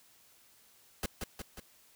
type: noise with echo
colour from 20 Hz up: pink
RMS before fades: -34 dBFS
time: 1.03-1.06 s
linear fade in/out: 2 ms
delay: 180 ms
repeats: 3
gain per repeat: -4 dB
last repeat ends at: 1.6 s
effects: white hiss -63 dBFS RMS until 1.95 s